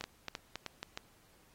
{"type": "two click trains", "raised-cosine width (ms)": 0.2, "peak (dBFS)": [-21, -21], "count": [4, 4], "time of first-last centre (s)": [[0.04, 0.975], [0.01, 0.83]], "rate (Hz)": [3.21, 3.66], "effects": ["pink hiss -66 dBFS RMS until 1.54 s", "AAC 48 kbps"]}